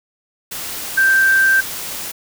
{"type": "tone in noise", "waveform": "sine", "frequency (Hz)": 1568, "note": "G6", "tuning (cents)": 0, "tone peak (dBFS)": -10, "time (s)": [0.97, 1.61], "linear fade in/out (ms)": 10, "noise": "white", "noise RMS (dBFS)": -27, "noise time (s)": [0.51, 2.12], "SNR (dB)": 14, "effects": []}